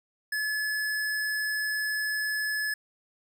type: tone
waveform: square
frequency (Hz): 1714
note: A6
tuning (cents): -46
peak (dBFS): -28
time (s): 0.32-2.74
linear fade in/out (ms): 5
effects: none